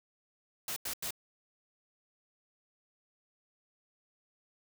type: noise bursts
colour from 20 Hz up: white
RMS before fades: -37 dBFS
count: 3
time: 0.68-1.107 s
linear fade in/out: 2 ms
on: 83 ms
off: 89 ms
effects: none

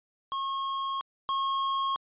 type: tone pair in turn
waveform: square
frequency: 1085 / 1085 Hz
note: C#6 / C#6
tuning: -37 / -37 cents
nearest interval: unison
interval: 0 cents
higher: neither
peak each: -30 / -27 dBFS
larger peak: second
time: 0.32-1.01 / 1.29-1.96 s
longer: first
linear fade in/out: 0 ms
effects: resampled to 8000 Hz

